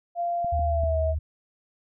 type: tone with pitch glide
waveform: sine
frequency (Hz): 692 to 641.9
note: F5 to E5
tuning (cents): -16 to -46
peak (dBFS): -24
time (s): 0.15-1.15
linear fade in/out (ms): 50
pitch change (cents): -130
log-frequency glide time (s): 0.64-0.98
type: clicks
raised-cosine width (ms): 5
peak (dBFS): -26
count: 3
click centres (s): 0.446 / 0.594 / 0.836
type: tone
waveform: sine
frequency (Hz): 76.7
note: D#2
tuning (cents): -24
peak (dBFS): -24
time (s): 0.52-1.19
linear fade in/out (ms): 10
effects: none